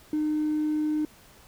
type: tone with hard clipping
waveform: sine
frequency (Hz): 304.9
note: D#4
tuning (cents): -35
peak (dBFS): -24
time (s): 0.13-1.05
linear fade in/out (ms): 2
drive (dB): 1
effects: pink hiss -54 dBFS RMS until 1.47 s